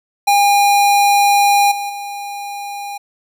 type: tone with level steps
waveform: square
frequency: 810 Hz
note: G#5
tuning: 43 cents flat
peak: -10 / -21 / -25 dBFS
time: 0.27-2.98 s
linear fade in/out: 10 ms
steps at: 1.71 / 1.89 s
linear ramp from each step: 10 ms
effects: none